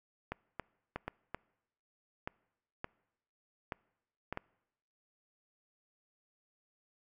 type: clicks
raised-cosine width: 0.5 ms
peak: -22 dBFS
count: 10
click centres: 0.32 / 0.597 / 0.96 / 1.08 / 1.346 / 2.275 / 2.844 / 3.722 / 4.326 / 4.374 s
effects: noise-tail reverb RT60 0.9 s tail -25 dB re dry